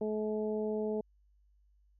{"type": "harmonic tone", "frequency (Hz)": 214.3, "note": "A3", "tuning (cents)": -45, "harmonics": [1, 2, 3, 4], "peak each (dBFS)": [-36, -33, -41, -49], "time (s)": [0.01, 1.01], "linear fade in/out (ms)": 5, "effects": ["added 50 Hz sine -64 dBFS peak until 1.99 s"]}